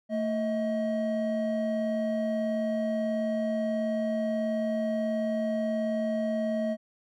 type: tone pair together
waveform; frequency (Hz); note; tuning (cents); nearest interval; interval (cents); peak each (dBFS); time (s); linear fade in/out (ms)
triangle; 224.2 / 634.1; A3 / D#5; +33 / +33; octave + tritone; 1800; -27; 0.09-6.77; 50
effects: none